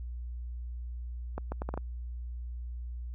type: accelerating click train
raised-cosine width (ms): 1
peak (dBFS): -21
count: 6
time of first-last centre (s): 1.38-1.776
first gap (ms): 140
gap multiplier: 0.71
effects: added 60 Hz sine -36 dBFS peak until 3.14 s